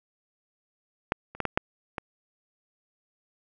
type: clicks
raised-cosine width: 0.5 ms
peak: -8 / -28 / -12 / -11 / -6 / -16 dBFS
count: 6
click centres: 1.121 / 1.35 / 1.403 / 1.453 / 1.575 / 1.982 s
effects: none